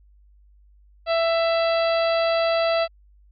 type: harmonic tone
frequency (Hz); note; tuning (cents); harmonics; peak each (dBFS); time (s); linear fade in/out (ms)
664; E5; +12; 1 / 2 / 3 / 4 / 5 / 6 / 7; -19 / -28 / -33 / -32 / -36 / -35 / -35; 1.06-2.88; 50
effects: added 50 Hz sine -51 dBFS peak until 3.31 s